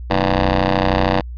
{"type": "ring-modulated tone", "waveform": "10% pulse", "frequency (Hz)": 93, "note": "F#2", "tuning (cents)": 9, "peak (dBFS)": -3, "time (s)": [0.1, 1.21], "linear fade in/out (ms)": 5, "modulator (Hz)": 403, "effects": ["added 60 Hz sine -27 dBFS peak until 1.37 s", "resampled to 11025 Hz"]}